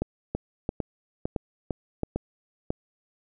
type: two click trains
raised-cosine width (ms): 2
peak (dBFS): -13 / -14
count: 5 / 5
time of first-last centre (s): 0.02-2.705 / 0.35-2.16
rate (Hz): 1.49 / 2.21
effects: none